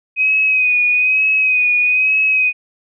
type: tone with vibrato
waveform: sine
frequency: 2511 Hz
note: D#7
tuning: 15 cents sharp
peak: -11 dBFS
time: 0.16-2.53 s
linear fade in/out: 50 ms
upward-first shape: sine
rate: 1.1 Hz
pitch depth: 39 cents each way
effects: none